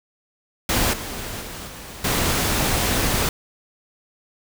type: noise with level steps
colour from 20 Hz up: pink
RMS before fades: -20 / -31 / -34 / -37 / -21 dBFS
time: 0.69-3.29 s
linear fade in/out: 2 ms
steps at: 0.93 / 1.41 / 1.67 / 2.04 s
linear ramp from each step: 5 ms
effects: none